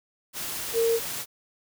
sine tone in noise, 458.7 Hz, A#4, 28 cents flat, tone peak -20 dBFS, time 0.73-1 s, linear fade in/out 50 ms, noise white, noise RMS -33 dBFS, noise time 0.33-1.26 s, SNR +10 dB, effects none

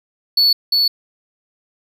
triangle tone with echo, 4435 Hz, C#8, in tune, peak -9 dBFS, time 0.37-0.53 s, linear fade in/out 5 ms, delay 350 ms, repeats 1, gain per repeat -2 dB, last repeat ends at 0.88 s, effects none

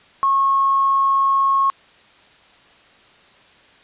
triangle tone with tanh clipping, 1091 Hz, C#6, 28 cents flat, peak -13 dBFS, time 0.23-1.7 s, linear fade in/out 0 ms, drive 2 dB, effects white hiss -50 dBFS RMS until 3.83 s + resampled to 8000 Hz

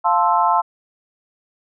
sine chord, F major seventh, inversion none, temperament equal, 698.5 / 880 / 1046.5 / 1318.5 Hz, F5 / A5 / C6 / E6, 0 / 0 / 0 / 0 cents, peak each -20 / -17 / -18 / -22 dBFS, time 0.04-0.62 s, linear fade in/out 20 ms, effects none

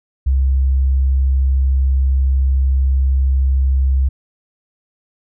sine tone, 66.5 Hz, C2, 29 cents sharp, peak -11 dBFS, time 0.26-4.09 s, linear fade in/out 10 ms, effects none

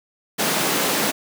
pink high-pass noise, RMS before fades -21 dBFS, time 0.38-1.12 s, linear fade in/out 20 ms, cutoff 190 Hz, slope 24 dB/octave, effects none

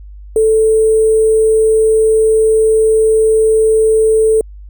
sine tone with sample-and-hold, 440 Hz, A4, in tune, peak -7 dBFS, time 0.36-4.41 s, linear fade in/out 2 ms, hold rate 8820 Hz, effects added 50 Hz sine -30 dBFS peak until 4.69 s

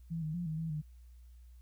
sine tone with pitch steps, 165.1 / 155.6 / 174.5 / 157.4 / 162.5 / 152.5 Hz, E3 / D#3 / F3 / D#3 / E3 / D#3, +3 / 0 / -1 / +20 / -24 / -34 cents, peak -34 dBFS, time 0.1-0.82 s, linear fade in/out 20 ms, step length 120 ms, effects added 60 Hz sine -52 dBFS peak until 1.61 s + white hiss -75 dBFS RMS until 1.61 s

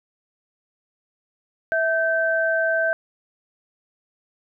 sine tone pair together, 653 / 1551.8 Hz, E5 / G6, -17 / -18 cents, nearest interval octave + minor third, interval 1499 cents, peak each -21 dBFS, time 1.72-2.93 s, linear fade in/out 0 ms, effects none

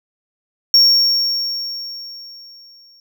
triangle tone with exponential decay, 5520 Hz, F8, 21 cents flat, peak -5 dBFS, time 0.74-3 s, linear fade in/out 1 ms, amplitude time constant 490 ms, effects none

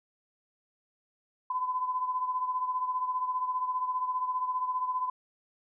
sine beating tone pair, 1010 / 1025 Hz, B5 / C6, +39 / -36 cents, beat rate 15 Hz, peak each -29 / -36 dBFS, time 1.5-5.1 s, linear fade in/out 5 ms, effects none

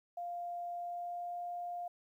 sine tone with pitch glide, 698.5 to 703 Hz, F5 to F5, 0 to +11 cents, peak -38 dBFS, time 0.17-1.88 s, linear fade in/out 5 ms, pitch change +11 cents, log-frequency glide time 0.73-1.41 s, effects 12-bit

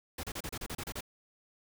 pink noise bursts, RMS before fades -39 dBFS, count 10, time 0.18-1.008 s, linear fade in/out 5 ms, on 54 ms, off 32 ms, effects none

